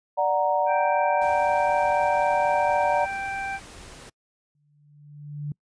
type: chord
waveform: sine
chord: D augmented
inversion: none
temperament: equal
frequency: 587.3 / 740 / 932.3 Hz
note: D5 / F#5 / A#5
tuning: 0 / 0 / 0 cents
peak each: -24 dBFS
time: 0.17-3.06 s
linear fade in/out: 20 ms
type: harmonic tone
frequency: 784 Hz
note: G5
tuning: in tune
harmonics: 1 / 2 / 3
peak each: -30 / -33 / -35 dBFS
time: 0.66-3.6 s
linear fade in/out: 50 ms
type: noise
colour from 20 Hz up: pink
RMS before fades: -44 dBFS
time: 1.21-4.1 s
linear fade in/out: 10 ms
type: tone with exponential growth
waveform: sine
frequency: 146.83 Hz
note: D3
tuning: in tune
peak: -26 dBFS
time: 4.55-5.52 s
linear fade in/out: 2 ms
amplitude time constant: 210 ms
effects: noise-tail reverb RT60 0.1 s tail -26 dB re dry + resampled to 22050 Hz